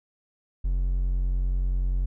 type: tone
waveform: triangle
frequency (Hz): 45.08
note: F#1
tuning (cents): -44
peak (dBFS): -20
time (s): 0.64-2.06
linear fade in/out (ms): 10
effects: none